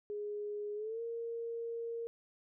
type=tone with pitch glide; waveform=sine; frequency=415.3 to 463.5 Hz; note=G#4 to A#4; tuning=0 to -10 cents; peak=-37 dBFS; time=0.1-2.07 s; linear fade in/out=0 ms; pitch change=+190 cents; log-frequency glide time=0.75-1.01 s; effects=none